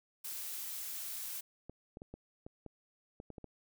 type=noise; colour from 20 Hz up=blue; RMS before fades=-42 dBFS; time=0.24-1.41 s; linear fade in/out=10 ms
type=clicks; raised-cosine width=2 ms; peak=-33 dBFS; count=10; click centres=1.696 / 1.971 / 2.019 / 2.14 / 2.465 / 2.663 / 3.201 / 3.303 / 3.382 / 3.443 s
effects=none